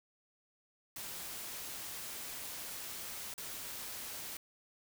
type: noise with dropouts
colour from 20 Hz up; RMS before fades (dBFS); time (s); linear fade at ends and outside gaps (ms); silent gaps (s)
white; -44; 0.96-4.37; 2; 3.34-3.379
effects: none